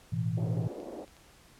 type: chord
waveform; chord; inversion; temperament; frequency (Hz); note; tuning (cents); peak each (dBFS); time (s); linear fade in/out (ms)
sine; A suspended second; none; equal with one note detuned; 110 / 122.69 / 164.81; A2 / B2 / E3; 0 / -11 / 0; -32 / -33 / -32; 0.12-0.68; 10
type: band-pass noise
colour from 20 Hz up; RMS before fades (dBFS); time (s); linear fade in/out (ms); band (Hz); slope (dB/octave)
pink; -42; 0.37-1.05; 10; 290 to 620; 24
type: clicks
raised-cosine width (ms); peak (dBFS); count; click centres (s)
0.2; -40; 3; 0.801 / 1.079 / 1.167
effects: pink hiss -58 dBFS RMS until 1.59 s + low-pass 12000 Hz 12 dB/octave